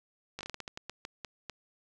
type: slowing click train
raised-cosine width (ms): 0.2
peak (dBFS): -22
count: 13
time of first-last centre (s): 0.39-1.497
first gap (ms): 18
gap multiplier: 1.27
effects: none